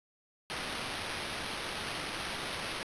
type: noise with sample-and-hold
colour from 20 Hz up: blue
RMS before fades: -38 dBFS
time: 0.5-2.83 s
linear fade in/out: 0 ms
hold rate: 7350 Hz
effects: resampled to 24000 Hz